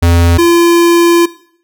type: tone pair in turn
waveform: square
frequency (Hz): 85.4 / 341.6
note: F2 / F4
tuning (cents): -38 / -38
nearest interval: 2 octaves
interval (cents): 2400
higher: second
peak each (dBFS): -6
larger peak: neither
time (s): 0.02-0.38 / 0.38-1.26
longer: second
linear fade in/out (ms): 10
effects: noise-tail reverb RT60 0.6 s tail -18 dB re dry